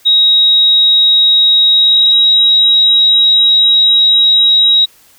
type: tone with pitch glide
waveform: sine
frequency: 3800 to 3826 Hz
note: A#7 to A#7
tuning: +33 to +44 cents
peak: -5 dBFS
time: 0.05-4.86 s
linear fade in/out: 20 ms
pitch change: +11 cents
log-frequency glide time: 1.71-2.19 s
effects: white hiss -46 dBFS RMS until 5.18 s